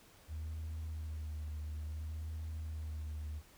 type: tone with vibrato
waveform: sine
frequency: 77.7 Hz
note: D#2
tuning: 2 cents flat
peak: -37 dBFS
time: 0.28-3.42 s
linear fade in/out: 50 ms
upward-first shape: sine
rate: 0.58 Hz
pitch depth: 37 cents each way
effects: tanh soft clip ceiling -37 dBFS + pink hiss -62 dBFS RMS until 3.57 s